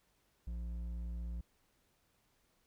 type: tone with hard clipping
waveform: triangle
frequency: 58.27 Hz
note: A#1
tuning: in tune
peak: -40 dBFS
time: 0.47-1.41 s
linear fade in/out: 5 ms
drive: 10 dB
effects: pink hiss -75 dBFS RMS until 2.66 s